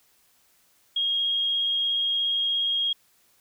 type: tone with vibrato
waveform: sine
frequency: 3262 Hz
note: G#7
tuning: 32 cents flat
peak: -22 dBFS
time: 0.96-2.93 s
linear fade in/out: 5 ms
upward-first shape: sine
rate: 17 Hz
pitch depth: 11 cents each way
effects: white hiss -63 dBFS RMS until 3.4 s